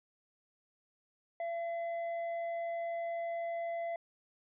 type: tone with hard clipping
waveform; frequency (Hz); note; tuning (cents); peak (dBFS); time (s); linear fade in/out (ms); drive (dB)
sine; 677; E5; +46; -36; 1.4-3.96; 2; 5
effects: resampled to 8000 Hz